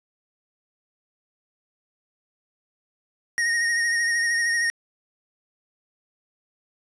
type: tone with vibrato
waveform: square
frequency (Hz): 1864.7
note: A#6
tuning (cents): 0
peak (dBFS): -21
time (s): 3.38-4.7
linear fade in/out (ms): 0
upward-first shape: sine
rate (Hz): 13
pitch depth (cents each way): 27
effects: resampled to 22050 Hz + 9-bit